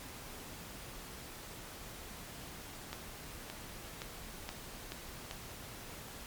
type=accelerating click train; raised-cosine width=0.2 ms; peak=-23 dBFS; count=6; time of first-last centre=2.93-5.311 s; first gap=570 ms; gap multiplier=0.91; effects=pink hiss -48 dBFS RMS until 6.26 s + MP3 96 kbps